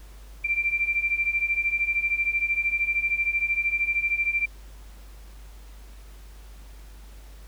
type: beating tone pair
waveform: sine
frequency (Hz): 2349 / 2362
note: D7 / D7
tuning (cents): 0 / +9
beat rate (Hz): 13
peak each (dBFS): -27 / -24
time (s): 0.44-4.46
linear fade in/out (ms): 10
effects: added 50 Hz sine -42 dBFS peak until 7.47 s + pink hiss -54 dBFS RMS until 7.47 s